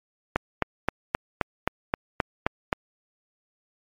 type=click train; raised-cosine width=0.5 ms; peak=-6 dBFS; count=10; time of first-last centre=0.36-2.728 s; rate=3.8 Hz; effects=MP3 96 kbps